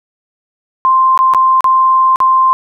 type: tone with dropouts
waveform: sine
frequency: 1046.5 Hz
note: C6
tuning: in tune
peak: -6 dBFS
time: 0.85-2.53 s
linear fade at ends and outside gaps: 0 ms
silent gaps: 1.176-1.19 / 1.337-1.347 / 1.607-1.643 / 2.159-2.203 s
effects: none